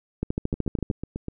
two click trains, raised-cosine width 3 ms, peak -12 / -18 dBFS, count 10 / 7, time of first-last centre 0.23-0.902 / 0.54-1.283 s, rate 13.4 / 8.07 Hz, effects none

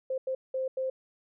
sine tone bursts at uneven times, 523.3 Hz, C5, in tune, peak -28 dBFS, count 4, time 0.1-0.18 / 0.27-0.35 / 0.54-0.68 / 0.77-0.9 s, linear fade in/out 5 ms, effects none

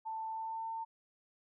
sine tone with pitch glide, 887 to 901.5 Hz, A5 to A5, +14 to +42 cents, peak -37 dBFS, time 0.05-0.85 s, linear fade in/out 20 ms, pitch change +28 cents, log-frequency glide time 0.29-0.69 s, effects none

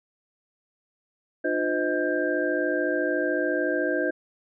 sine tone cluster, 301.9 / 355.7 / 512 / 628 / 1587 Hz, D4 / F4 / C5 / D#5 / G6, +48 / +32 / -38 / +16 / +21 cents, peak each -29 dBFS, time 1.44-4.11 s, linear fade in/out 10 ms, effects none

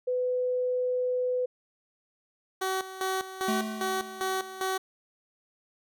sine tone, 501 Hz, B4, 25 cents sharp, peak -25 dBFS, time 0.07-1.46 s, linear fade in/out 10 ms
15% pulse tone with tremolo, 378.7 Hz, F#4, 40 cents sharp, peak -21 dBFS, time 2.61-4.78 s, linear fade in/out 10 ms, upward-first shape square, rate 2.5 Hz, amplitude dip 75%
square tone with exponential decay, 217.5 Hz, A3, 20 cents flat, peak -27 dBFS, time 3.48-4.68 s, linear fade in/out 5 ms, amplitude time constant 260 ms
effects none

